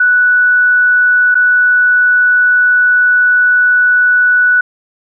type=tone with dropouts; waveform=sine; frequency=1479 Hz; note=F#6; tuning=1 cent flat; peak=-6 dBFS; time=0-4.61 s; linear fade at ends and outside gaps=5 ms; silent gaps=1.345-1.352 s; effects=none